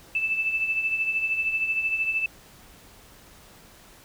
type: tone with tremolo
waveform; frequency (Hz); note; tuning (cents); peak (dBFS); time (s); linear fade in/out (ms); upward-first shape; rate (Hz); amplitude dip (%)
sine; 2637; E7; 0; -20; 0.15-2.26; 2; triangle; 13; 65
effects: pink hiss -51 dBFS RMS until 4.04 s

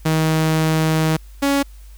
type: tone pair in turn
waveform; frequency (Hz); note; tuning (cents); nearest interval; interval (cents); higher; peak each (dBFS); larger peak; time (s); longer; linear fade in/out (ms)
sawtooth; 158.4 / 279.7; D#3 / C#4; +31 / +16; minor seventh; 985; second; -11; neither; 0.05-1.17 / 1.42-1.63; first; 10
effects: added 50 Hz sine -37 dBFS peak until 1.97 s + white hiss -53 dBFS RMS until 1.97 s

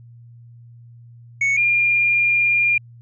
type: tone pair in turn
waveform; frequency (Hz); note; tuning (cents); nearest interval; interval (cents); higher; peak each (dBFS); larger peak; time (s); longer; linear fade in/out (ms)
triangle / sine; 2217 / 2406; C#7 / D7; 0 / +41; minor second; 141; second; -14 / -14; neither; 1.41-1.57 / 1.57-2.78; second; 5
effects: added 118 Hz sine -41 dBFS peak until 3.01 s + resampled to 22050 Hz

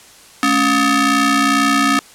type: ring-modulated tone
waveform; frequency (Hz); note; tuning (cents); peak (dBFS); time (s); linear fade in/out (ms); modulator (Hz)
sawtooth; 493.9; B4; 0; -5; 0.43-1.99; 0; 772
effects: white hiss -43 dBFS RMS until 2.14 s + low-pass 10000 Hz 12 dB/octave

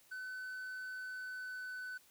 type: tone with pitch glide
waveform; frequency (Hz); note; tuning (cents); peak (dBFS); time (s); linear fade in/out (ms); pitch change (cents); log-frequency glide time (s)
triangle; 1512 to 1503.3; F#6 to F#6; +37 to +27; -40; 0.11-1.98; 10; -10; 0.86-1.82
effects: white hiss -66 dBFS RMS until 2.1 s

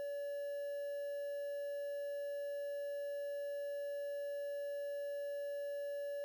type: tone with quantisation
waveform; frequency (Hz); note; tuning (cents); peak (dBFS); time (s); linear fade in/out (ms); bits
triangle; 570; C#5; +48; -37; 0-6.24; 0; 10
effects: none

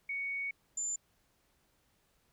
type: tone pair in turn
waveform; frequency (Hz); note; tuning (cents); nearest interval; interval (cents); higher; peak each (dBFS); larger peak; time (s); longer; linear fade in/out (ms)
sine; 2230 / 7135; C#7 / A8; +10 / +23; octave + minor sixth; 2013; second; -34 / -33; second; 0.09-0.51 / 0.77-0.96; first; 5
effects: pink hiss -73 dBFS RMS until 2.32 s

